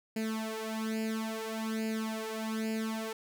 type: tone with flanger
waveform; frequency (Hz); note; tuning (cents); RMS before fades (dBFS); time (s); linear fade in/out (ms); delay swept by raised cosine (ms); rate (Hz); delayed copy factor
sawtooth; 220.8; A3; +6; -35; 0.16-3.13; 5; 0.42 to 4.12; 0.59; +0.85
effects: none